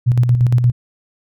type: tone with tremolo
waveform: sine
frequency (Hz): 122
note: B2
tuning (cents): -21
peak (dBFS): -8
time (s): 0.06-0.72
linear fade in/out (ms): 20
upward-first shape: square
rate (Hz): 8.6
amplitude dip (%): 50
effects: none